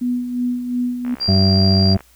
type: tone with tremolo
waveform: sine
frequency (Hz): 246.1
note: B3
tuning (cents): -6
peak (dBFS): -16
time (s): 0.01-1.15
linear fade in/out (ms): 10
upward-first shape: sine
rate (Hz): 2.8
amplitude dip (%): 55
type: click train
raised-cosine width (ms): 0.5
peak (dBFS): -22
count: 65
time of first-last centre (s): 1.05-2.007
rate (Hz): 66.9
type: tone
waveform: sine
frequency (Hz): 4751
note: D8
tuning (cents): +19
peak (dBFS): -18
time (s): 1.2-1.95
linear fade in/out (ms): 20
type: harmonic tone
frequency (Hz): 96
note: G2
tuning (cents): -36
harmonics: 1 / 2 / 3 / 4 / 6 / 7 / 8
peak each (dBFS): -14 / -15 / -31 / -26 / -35 / -26 / -38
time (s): 1.28-1.97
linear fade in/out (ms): 5
effects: added 60 Hz sine -53 dBFS peak until 2.15 s + white hiss -53 dBFS RMS until 2.15 s